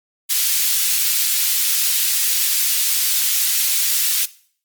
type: high-pass noise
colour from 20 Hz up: white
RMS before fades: -18 dBFS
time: 0.29-4.26 s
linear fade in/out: 20 ms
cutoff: 2700 Hz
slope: 12 dB/octave
effects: noise-tail reverb RT60 0.5 s tail -18 dB re dry + Opus 32 kbps